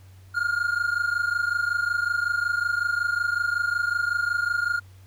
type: tone pair together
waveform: triangle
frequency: 1404.6 / 1430 Hz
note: F6 / F6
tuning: +10 / +41 cents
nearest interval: unison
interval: 31 cents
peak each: -23 / -24 dBFS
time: 0.34-4.8 s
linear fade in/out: 20 ms
effects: added 94 Hz sine -46 dBFS peak until 5.06 s + pink hiss -59 dBFS RMS until 5.06 s